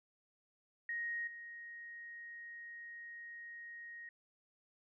sine tone with level steps, 1874 Hz, A#6, 9 cents sharp, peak -37 / -47 dBFS, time 0.89-4.09 s, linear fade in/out 2 ms, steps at 1.27 s, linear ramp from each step 5 ms, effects none

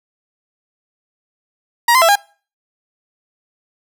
30% pulse tone with pitch steps, 947 / 1033 / 664 / 811 Hz, A#5 / C6 / E5 / G#5, +27 / -22 / +12 / -41 cents, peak -6 dBFS, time 1.88-2.156 s, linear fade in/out 5 ms, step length 69 ms, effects noise-tail reverb RT60 0.4 s tail -25 dB re dry

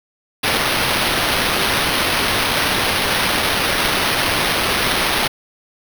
white noise with sample-and-hold, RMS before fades -18 dBFS, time 0.43-5.28 s, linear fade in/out 10 ms, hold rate 7350 Hz, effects none

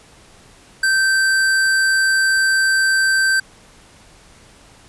square tone, 1557 Hz, G6, 12 cents flat, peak -14 dBFS, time 0.83-3.4 s, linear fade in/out 5 ms, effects pink hiss -47 dBFS RMS until 4.88 s + resampled to 24000 Hz

